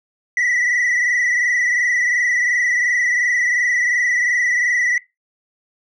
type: tone with frequency modulation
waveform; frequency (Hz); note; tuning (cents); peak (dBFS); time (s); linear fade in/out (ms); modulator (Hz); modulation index
sine; 1956; B6; -17; -12; 0.37-4.98; 2; 22.8; 2.8
effects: noise-tail reverb RT60 0.2 s tail -21 dB re dry + tanh soft clip ceiling -14 dBFS